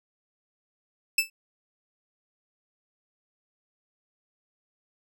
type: tone with exponential decay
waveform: sawtooth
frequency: 2637 Hz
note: E7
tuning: in tune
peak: -13 dBFS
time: 1.18-1.3 s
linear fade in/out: 5 ms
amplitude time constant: 24 ms
effects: none